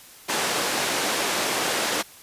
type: band-pass noise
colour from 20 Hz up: pink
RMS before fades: -25 dBFS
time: 0.28-2.03 s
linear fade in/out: 20 ms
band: 360 to 10000 Hz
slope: 12 dB/octave
effects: white hiss -47 dBFS RMS until 2.22 s + resampled to 32000 Hz